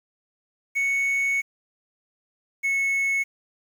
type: tone pair in turn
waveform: triangle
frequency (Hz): 2217 / 2198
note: C#7 / C#7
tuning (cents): 0 / -15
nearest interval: unison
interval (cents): 15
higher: first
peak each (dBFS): -19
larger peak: neither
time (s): 0.75-1.42 / 2.63-3.24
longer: first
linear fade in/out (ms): 20
effects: 8-bit